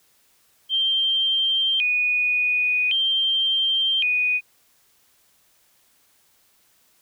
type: tone with vibrato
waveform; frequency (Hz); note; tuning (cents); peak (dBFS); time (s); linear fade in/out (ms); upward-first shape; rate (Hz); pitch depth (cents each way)
sine; 2794; F7; 0; -18; 0.69-4.41; 50; square; 0.45; 210
effects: white hiss -61 dBFS RMS until 7.01 s